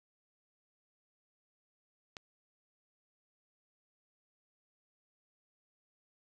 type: click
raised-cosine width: 0.2 ms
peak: -26 dBFS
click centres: 2.168 s
effects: none